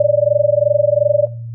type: tone with amplitude modulation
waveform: sine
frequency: 587.3 Hz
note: D5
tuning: in tune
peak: -6 dBFS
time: 0-1.27 s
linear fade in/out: 5 ms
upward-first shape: sine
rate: 22.8 Hz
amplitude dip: 100%
effects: noise-tail reverb RT60 0.4 s tail -17 dB re dry + added 116 Hz sine -25 dBFS peak until 1.54 s